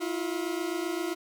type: tone pair together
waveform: 40% pulse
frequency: 325.9 / 353.6 Hz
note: E4 / F4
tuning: -20 / +22 cents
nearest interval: minor second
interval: 142 cents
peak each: -32 / -31 dBFS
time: 0-1.15 s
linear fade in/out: 20 ms
effects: none